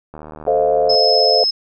click train, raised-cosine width 1 ms, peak -20 dBFS, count 63, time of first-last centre 0.14-0.947 s, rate 76.8 Hz
sine chord, F dominant seventh, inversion first, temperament equal, 440 / 523.3 / 622.3 / 698.5 Hz, A4 / C5 / Eb5 / F5, 0 / 0 / 0 / 0 cents, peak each -18 / -17 / -19 / -18 dBFS, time 0.47-1.44 s, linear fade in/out 2 ms
sine tone, 5180 Hz, E8, 31 cents flat, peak -14 dBFS, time 0.89-1.51 s, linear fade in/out 10 ms
effects none

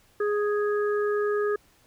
harmonic tone, 415.3 Hz, G#4, in tune, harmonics 1 / 3 / 4, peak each -23 / -33 / -35 dBFS, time 0.2-1.56 s, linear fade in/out 5 ms, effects pink hiss -61 dBFS RMS until 1.86 s

